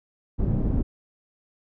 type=low-pass noise; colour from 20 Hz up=pink; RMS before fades=-23 dBFS; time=0.38-0.83 s; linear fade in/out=20 ms; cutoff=240 Hz; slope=12 dB/octave; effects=none